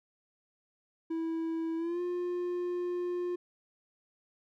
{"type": "tone with pitch glide", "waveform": "triangle", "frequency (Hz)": [327, 354.5], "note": ["E4", "F4"], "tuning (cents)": [-14, 26], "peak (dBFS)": -29, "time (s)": [1.1, 3.36], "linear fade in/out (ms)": 10, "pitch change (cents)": 140, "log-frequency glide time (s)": [1.77, 2.01], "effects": []}